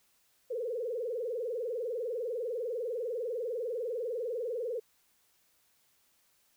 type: tone with vibrato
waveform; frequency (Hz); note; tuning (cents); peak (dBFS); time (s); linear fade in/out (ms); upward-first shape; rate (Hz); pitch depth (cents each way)
sine; 472.4; A#4; +23; -32; 0.5-4.8; 10; sine; 20; 160
effects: white hiss -70 dBFS RMS until 6.56 s